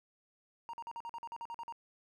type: tone bursts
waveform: triangle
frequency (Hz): 932.3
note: A#5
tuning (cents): 0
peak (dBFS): -38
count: 12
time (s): 0.69-1.724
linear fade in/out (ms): 0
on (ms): 44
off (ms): 46
effects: none